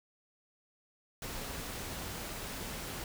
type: noise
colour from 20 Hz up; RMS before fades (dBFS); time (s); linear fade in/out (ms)
pink; -41; 1.22-3.04; 2
effects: none